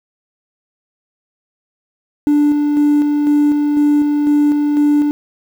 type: tone with tremolo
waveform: triangle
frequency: 293.7 Hz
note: D4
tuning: in tune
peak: -6 dBFS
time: 2.27-5.11 s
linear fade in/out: 0 ms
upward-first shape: square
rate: 2 Hz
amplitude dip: 35%
effects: tanh soft clip ceiling -4 dBFS + 7-bit